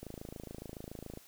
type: click train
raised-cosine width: 2 ms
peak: -30 dBFS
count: 32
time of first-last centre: 0.03-1.174 s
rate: 27.1 Hz
effects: white hiss -59 dBFS RMS until 1.27 s